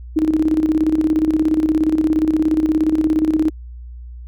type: tone with tremolo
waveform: sine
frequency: 312.7 Hz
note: D#4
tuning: 9 cents sharp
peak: -11 dBFS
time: 0.16-3.5 s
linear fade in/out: 10 ms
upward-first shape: square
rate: 17 Hz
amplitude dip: 60%
effects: added 60 Hz sine -31 dBFS peak until 4.27 s